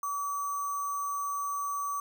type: tone with sample-and-hold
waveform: sine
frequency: 1142 Hz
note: D6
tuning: 49 cents flat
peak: -30 dBFS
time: 0.03-2 s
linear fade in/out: 2 ms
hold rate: 7350 Hz
effects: none